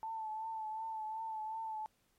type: tone with vibrato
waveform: sine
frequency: 880 Hz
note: A5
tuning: in tune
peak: -38 dBFS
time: 0.03-1.86 s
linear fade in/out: 0 ms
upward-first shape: triangle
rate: 2.7 Hz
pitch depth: 41 cents each way
effects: pink hiss -75 dBFS RMS until 2.18 s + MP3 64 kbps